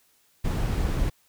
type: noise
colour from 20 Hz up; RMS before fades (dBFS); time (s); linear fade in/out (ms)
brown; -25; 0.44-1.1; 10
effects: white hiss -64 dBFS RMS until 1.28 s